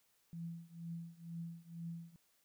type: tone with tremolo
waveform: sine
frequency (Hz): 167.8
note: E3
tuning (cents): +31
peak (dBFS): -40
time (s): 0.33-2.16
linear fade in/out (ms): 0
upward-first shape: triangle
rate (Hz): 2.1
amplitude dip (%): 95
effects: white hiss -75 dBFS RMS until 2.44 s